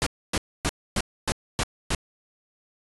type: noise bursts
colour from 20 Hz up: pink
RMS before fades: -24 dBFS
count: 7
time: 0.02-1.948 s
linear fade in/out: 0 ms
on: 44 ms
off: 270 ms
effects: resampled to 24000 Hz